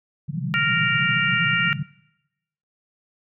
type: band-pass noise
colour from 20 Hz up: pink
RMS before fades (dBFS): -28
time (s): 0.28-1.83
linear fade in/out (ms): 5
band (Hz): 120 to 200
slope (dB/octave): 96
type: harmonic tone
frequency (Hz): 465.3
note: A#4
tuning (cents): -3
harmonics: 3 / 4 / 5 / 6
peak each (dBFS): -23 / -24 / -25 / -26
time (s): 0.54-1.73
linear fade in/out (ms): 0
effects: noise-tail reverb RT60 0.9 s tail -22 dB re dry